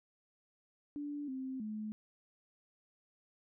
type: tone with pitch steps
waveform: sine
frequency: 290.8 / 262.3 / 214.5 Hz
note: D4 / C4 / A3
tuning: -17 / +4 / -44 cents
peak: -38 dBFS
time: 0.96-1.92 s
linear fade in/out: 0 ms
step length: 320 ms
effects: none